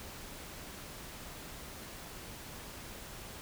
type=silence; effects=pink hiss -47 dBFS RMS until 3.41 s